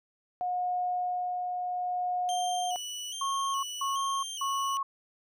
sine tone with tremolo, 722 Hz, F#5, 43 cents flat, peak -27 dBFS, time 0.41-2.76 s, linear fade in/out 0 ms, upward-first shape sine, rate 0.67 Hz, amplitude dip 30%
25% pulse tone with vibrato, 3058 Hz, G7, 44 cents flat, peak -32 dBFS, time 2.29-4.77 s, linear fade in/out 0 ms, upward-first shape square, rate 1.2 Hz, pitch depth 59 cents each way
sine tone bursts, 1096 Hz, C#6, 20 cents flat, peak -28 dBFS, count 3, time 3.21-4.83 s, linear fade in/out 5 ms, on 420 ms, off 180 ms
effects none

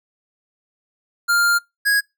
square tone pair in turn, 1400 / 1654.3 Hz, F6 / G#6, +4 / -7 cents, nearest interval minor third, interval 289 cents, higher second, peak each -15 dBFS, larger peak neither, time 1.28-1.59 / 1.85-2.01 s, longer first, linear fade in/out 20 ms, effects noise-tail reverb RT60 0.2 s tail -24 dB re dry

